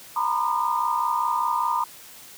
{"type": "tone cluster", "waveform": "sine", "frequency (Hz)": [909, 949, 1014, 1216], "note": ["A#5", "A#5", "B5", "D#6"], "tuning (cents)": [-44, 31, 45, -40], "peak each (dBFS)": [-30, -25, -26, -27], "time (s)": [0.16, 1.84], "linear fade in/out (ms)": 5, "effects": ["white hiss -45 dBFS RMS until 2.37 s", "high-pass 60 Hz 12 dB/octave"]}